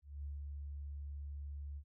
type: tone with ADSR envelope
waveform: sine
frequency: 71.6 Hz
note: D2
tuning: 43 cents flat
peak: -40 dBFS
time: 0.02-1.84 s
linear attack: 220 ms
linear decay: 160 ms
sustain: -2 dB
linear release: 69 ms
effects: none